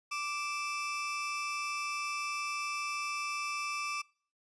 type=tone pair together; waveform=30% pulse; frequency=1172.8 / 2637 Hz; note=D6 / E7; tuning=-3 / 0 cents; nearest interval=octave + major second; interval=1403 cents; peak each=-33 / -36 dBFS; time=0.11-4.02 s; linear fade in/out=10 ms; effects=noise-tail reverb RT60 0.5 s tail -26 dB re dry + resampled to 22050 Hz